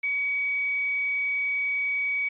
sine tone with quantisation, 2265 Hz, C#7, 37 cents sharp, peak -24 dBFS, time 0.03-2.29 s, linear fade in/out 10 ms, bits 7, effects resampled to 8000 Hz

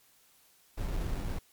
brown noise with sample-and-hold, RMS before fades -33 dBFS, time 0.77-1.39 s, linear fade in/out 10 ms, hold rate 3150 Hz, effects white hiss -64 dBFS RMS until 1.52 s + MP3 96 kbps

